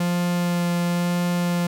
45% pulse tone with vibrato, 174.61 Hz, F3, in tune, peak -20 dBFS, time 0-1.67 s, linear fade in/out 5 ms, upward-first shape sine, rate 0.99 Hz, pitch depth 9 cents each way, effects none

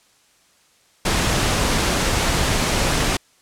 pink noise, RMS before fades -19 dBFS, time 1.05-3.17 s, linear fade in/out 5 ms, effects white hiss -57 dBFS RMS until 3.41 s + low-pass 9000 Hz 12 dB/octave

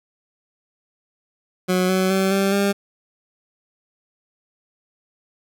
20% pulse tone with pitch steps, 183.4 / 187.36 / 191.41 / 195.54 / 199.77 Hz, F#3 / F#3 / G3 / G3 / G3, -15 / +22 / -41 / -4 / +33 cents, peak -12 dBFS, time 1.68-2.73 s, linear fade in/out 20 ms, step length 210 ms, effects none

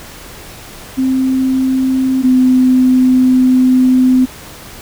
sine tone pair in turn, 261.6 / 255.8 Hz, C4 / C4, 0 / -39 cents, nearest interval unison, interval 39 cents, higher first, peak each -10 / -6 dBFS, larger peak second, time 0.97-2.23 / 2.23-4.26 s, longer second, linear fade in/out 20 ms, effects pink hiss -33 dBFS RMS until 4.81 s

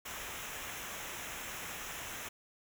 pink noise with comb filter, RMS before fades -43 dBFS, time 0.05-2.29 s, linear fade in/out 10 ms, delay 0.22 ms, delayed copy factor -0.7, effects none

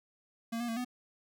square tone with pitch steps, 229.8 / 238.6 / 227.5 / 248.2 Hz, A#3 / A#3 / A#3 / B3, -25 / +41 / -42 / +9 cents, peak -34 dBFS, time 0.52-0.848 s, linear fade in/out 10 ms, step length 82 ms, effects none

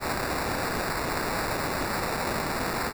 white noise with sample-and-hold, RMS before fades -29 dBFS, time 0-2.93 s, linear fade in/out 50 ms, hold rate 3150 Hz, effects none

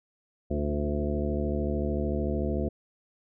harmonic tone with a mistuned harmonic, 73.42 Hz, D2, in tune, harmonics 1 / 2 / 3 / 4 / 5 / 6 / 7 / 9, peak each -30 / -36 / -32 / -37 / -34 / -39 / -36 / -38 dBFS, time 0.5-2.69 s, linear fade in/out 10 ms, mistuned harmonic 5, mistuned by -32 cents, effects none

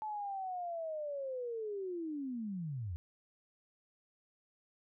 sine linear sweep, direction down, 870 to 77.8 Hz, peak -37 dBFS, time 0.02-2.96 s, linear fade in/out 0 ms, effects none

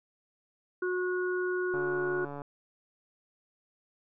harmonic tone, 364 Hz, F#4, 28 cents flat, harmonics 1 / 3 / 4, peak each -29 / -42 / -35 dBFS, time 0.82-2.25 s, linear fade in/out 5 ms
click train, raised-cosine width 1 ms, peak -27 dBFS, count 98, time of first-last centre 1.74-2.418 s, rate 143 Hz
effects none

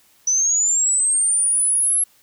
sine linear sweep, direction up, 5940 to 11175 Hz, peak -15 dBFS, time 0.27-2.04 s, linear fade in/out 5 ms, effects white hiss -56 dBFS RMS until 2.22 s

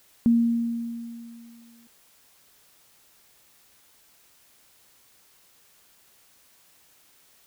sine tone with exponential decay, 233.1 Hz, A#3, in tune, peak -14 dBFS, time 0.26-1.87 s, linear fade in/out 0 ms, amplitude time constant 350 ms, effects white hiss -59 dBFS RMS until 7.46 s

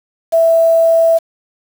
sine tone with quantisation, 659.3 Hz, E5, in tune, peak -7 dBFS, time 0.32-1.19 s, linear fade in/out 20 ms, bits 5, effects none

